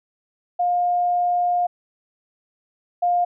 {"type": "tone pair in turn", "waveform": "sine", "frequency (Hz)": [709, 706.1], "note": ["F5", "F5"], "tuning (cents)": [26, 19], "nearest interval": "unison", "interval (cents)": 7, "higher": "first", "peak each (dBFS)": [-17, -16], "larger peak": "second", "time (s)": [[0.59, 1.67], [3.02, 3.25]], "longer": "first", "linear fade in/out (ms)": 10, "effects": []}